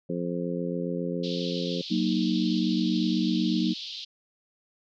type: harmonic tone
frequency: 87.31 Hz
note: F2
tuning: in tune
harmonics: 2 / 3 / 4 / 5 / 6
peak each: -31 / -34 / -36 / -35 / -35 dBFS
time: 0.09-1.82 s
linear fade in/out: 10 ms
type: band-pass noise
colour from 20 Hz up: pink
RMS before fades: -38 dBFS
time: 1.23-4.05 s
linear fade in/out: 10 ms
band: 3100 to 4800 Hz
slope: 48 dB/octave
type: chord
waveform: sine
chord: D# minor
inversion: first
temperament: equal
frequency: 185 / 233.1 / 311.1 Hz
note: F#3 / A#3 / D#4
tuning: 0 / 0 / 0 cents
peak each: -27 dBFS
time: 1.9-3.74 s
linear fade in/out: 20 ms
effects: none